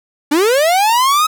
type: linear sweep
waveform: 45% pulse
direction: up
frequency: 277.2 to 1286 Hz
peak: -10 dBFS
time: 0.31-1.27 s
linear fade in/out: 10 ms
effects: none